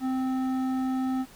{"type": "tone with hard clipping", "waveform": "sine", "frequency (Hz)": 260.3, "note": "C4", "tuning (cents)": -9, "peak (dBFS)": -27, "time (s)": [0, 1.26], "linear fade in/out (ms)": 50, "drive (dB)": 10, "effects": ["pink hiss -52 dBFS RMS until 1.35 s"]}